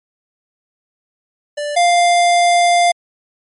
square tone pair in turn, 587.3 / 698.4 Hz, D5 / F5, 0 / 0 cents, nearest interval minor third, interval 300 cents, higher second, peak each -20 / -10 dBFS, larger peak second, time 1.57-1.76 / 1.76-2.92 s, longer second, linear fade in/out 10 ms, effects MP3 48 kbps

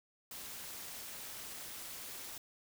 white noise with amplitude modulation, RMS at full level -44 dBFS, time 0.31-2.38 s, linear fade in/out 2 ms, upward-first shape sine, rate 230 Hz, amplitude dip 55%, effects none

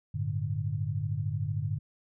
sine chord, G suspended second, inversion none, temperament equal with one note detuned, 98 / 111.21 / 146.83 Hz, G2 / A2 / D3, 0 / +19 / 0 cents, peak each -33 dBFS, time 0.14-1.79 s, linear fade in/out 10 ms, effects none

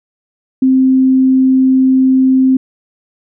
sine tone, 261.6 Hz, C4, in tune, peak -6 dBFS, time 0.62-2.57 s, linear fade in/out 5 ms, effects none

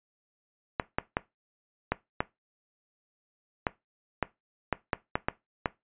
clicks, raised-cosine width 0.5 ms, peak -10 dBFS, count 12, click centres 0.798 / 0.985 / 1.169 / 1.92 / 2.205 / 3.668 / 4.227 / 4.727 / 4.932 / 5.155 / 5.285 / 5.658 s, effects noise-tail reverb RT60 0.2 s tail -19 dB re dry + resampled to 8000 Hz

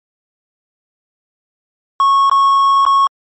triangle tone with dropouts, 1100 Hz, C#6, 14 cents flat, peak -6 dBFS, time 2-3.07 s, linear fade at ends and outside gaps 1 ms, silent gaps 2.297-2.314 / 2.852-2.864 s, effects MP3 32 kbps

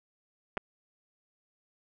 clicks, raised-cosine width 0.5 ms, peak -17 dBFS, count 2, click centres 0.571 / 0.576 s, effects none

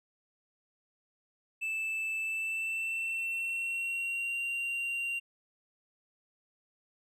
triangle tone with pitch glide, 2637 to 2765 Hz, E7 to F7, 0 to -18 cents, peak -30 dBFS, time 1.61-5.2 s, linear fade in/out 20 ms, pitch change +82 cents, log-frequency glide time 2.21-4.37 s, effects none

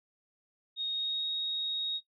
sine tone with pitch glide, 3729 to 3759 Hz, A#7 to A#7, 0 to +14 cents, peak -30 dBFS, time 0.76-2.01 s, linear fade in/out 50 ms, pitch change +14 cents, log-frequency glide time 0.9-1.26 s, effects noise-tail reverb RT60 0.1 s tail -18 dB re dry

